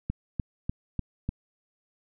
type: click train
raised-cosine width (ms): 5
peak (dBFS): -16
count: 5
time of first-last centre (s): 0.1-1.29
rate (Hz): 3.36
effects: none